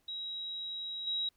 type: tone with level steps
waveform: sine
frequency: 3843 Hz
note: B7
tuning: 48 cents flat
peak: -37 / -31 dBFS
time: 0.08-1.29 s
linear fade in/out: 5 ms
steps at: 1.07 s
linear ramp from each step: 2 ms
effects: pink hiss -74 dBFS RMS until 1.36 s